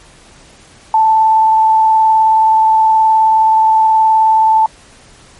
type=tone with vibrato; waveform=sine; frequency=880 Hz; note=A5; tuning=in tune; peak=-6 dBFS; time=0.94-4.66 s; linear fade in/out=2 ms; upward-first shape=square; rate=19 Hz; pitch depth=9 cents each way; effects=pink hiss -42 dBFS RMS until 5.39 s + MP3 48 kbps